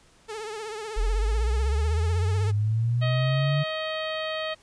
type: tone with vibrato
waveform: sawtooth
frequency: 432.4 Hz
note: A4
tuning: 30 cents flat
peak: -29 dBFS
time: 0.28-2.52 s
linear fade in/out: 20 ms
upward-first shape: triangle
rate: 16 Hz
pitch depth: 91 cents each way
type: linear sweep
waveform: sine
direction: up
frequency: 39.53 to 146.83 Hz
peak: -21 dBFS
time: 0.96-3.64 s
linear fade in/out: 20 ms
type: harmonic tone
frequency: 630 Hz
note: D#5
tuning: 21 cents sharp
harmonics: 1 / 2 / 3 / 4 / 5 / 6 / 7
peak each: -30 / -36 / -36 / -39 / -37 / -41 / -43 dBFS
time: 3.01-4.55 s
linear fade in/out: 20 ms
effects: pink hiss -58 dBFS RMS until 4.62 s + resampled to 22050 Hz